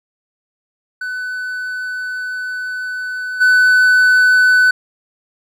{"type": "tone with level steps", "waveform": "triangle", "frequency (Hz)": 1501, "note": "F#6", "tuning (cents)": 24, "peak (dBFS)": [-19, -6], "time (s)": [1.01, 4.71], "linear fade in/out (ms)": 5, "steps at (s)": 3.4, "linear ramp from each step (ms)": 20, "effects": []}